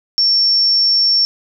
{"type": "tone", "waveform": "sine", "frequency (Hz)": 5450, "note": "F8", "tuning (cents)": -43, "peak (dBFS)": -10, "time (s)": [0.18, 1.25], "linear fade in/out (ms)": 0, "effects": []}